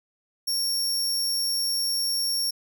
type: tone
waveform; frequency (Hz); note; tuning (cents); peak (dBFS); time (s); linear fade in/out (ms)
sawtooth; 5510; F8; -24; -21; 0.47-2.51; 10
effects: none